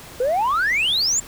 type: exponential sweep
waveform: sine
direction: up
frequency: 474.7 to 7459 Hz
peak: -15 dBFS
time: 0.2-1.2 s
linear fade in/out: 5 ms
effects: tanh soft clip ceiling -15 dBFS + pink hiss -40 dBFS RMS until 1.27 s